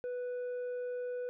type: tone with tanh clipping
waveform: sine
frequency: 493.9 Hz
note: B4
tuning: in tune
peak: -36 dBFS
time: 0.04-1.29 s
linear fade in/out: 0 ms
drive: 4 dB
effects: none